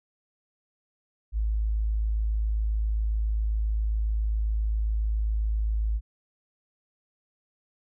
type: tone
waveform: sine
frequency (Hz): 53.7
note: A1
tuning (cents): -41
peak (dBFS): -23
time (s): 1.32-6.01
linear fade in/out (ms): 50
effects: none